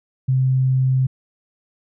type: tone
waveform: sine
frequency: 130.6 Hz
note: C3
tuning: 3 cents flat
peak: -14 dBFS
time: 0.28-1.07 s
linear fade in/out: 10 ms
effects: none